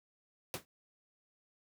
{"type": "noise with exponential decay", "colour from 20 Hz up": "pink", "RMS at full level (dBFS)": -34, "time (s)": [0.54, 0.65], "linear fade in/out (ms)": 0, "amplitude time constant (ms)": 23, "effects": ["high-pass 100 Hz 12 dB/octave"]}